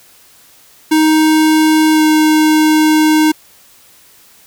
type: tone with pitch glide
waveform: square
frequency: 312.5 to 310 Hz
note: D#4 to D#4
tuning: +8 to -6 cents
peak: -8 dBFS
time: 0.91-3.32 s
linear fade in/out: 10 ms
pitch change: -14 cents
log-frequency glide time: 1.93-2.02 s
effects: white hiss -45 dBFS RMS until 4.46 s